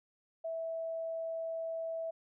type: tone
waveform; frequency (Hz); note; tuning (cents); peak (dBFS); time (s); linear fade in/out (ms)
sine; 655; E5; -11; -35; 0.44-2.11; 10
effects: none